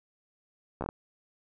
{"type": "slowing click train", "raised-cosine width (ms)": 1, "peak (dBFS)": -19, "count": 5, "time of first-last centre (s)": [0.81, 0.889], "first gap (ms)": 13, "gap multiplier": 1.29, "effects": []}